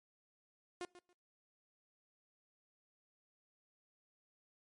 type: tone with echo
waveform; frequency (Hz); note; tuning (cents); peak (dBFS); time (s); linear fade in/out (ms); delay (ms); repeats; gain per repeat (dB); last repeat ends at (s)
sawtooth; 355.9; F4; +33; -37; 0.81-0.85; 0; 140; 2; -14; 1.13
effects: noise-tail reverb RT60 0.5 s tail -26 dB re dry + MP3 48 kbps